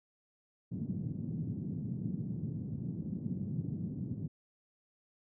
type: band-pass noise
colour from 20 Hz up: white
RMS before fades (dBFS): -38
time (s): 0.71-4.28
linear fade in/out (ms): 10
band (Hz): 110 to 210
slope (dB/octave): 24
effects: none